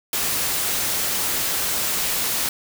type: noise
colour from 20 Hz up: white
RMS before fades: -23 dBFS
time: 0.13-2.49 s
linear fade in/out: 2 ms
effects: none